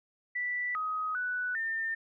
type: tone with pitch steps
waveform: sine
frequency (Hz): 1969 / 1259 / 1485 / 1804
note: B6 / D#6 / F#6 / A6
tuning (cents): -6 / +20 / +6 / +43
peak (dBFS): -30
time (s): 0.35-1.95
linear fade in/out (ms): 10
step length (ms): 400
effects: none